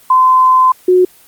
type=tone pair in turn; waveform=sine; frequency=1028 / 365.2 Hz; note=C6 / F#4; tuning=-31 / -23 cents; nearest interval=octave + tritone; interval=1792 cents; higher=first; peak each=-5 dBFS; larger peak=neither; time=0.1-0.72 / 0.88-1.05 s; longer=first; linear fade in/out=5 ms; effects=white hiss -44 dBFS RMS until 1.27 s + Opus 24 kbps